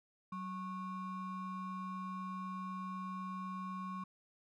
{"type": "ring-modulated tone", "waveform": "triangle", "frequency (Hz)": 642, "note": "E5", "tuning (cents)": -46, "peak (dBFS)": -35, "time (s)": [0.32, 4.04], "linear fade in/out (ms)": 5, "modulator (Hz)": 454, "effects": []}